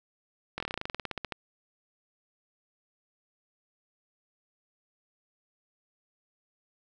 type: slowing click train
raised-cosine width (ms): 0.3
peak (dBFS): -17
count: 18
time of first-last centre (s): 0.58-1.323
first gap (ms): 22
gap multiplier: 1.08
effects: none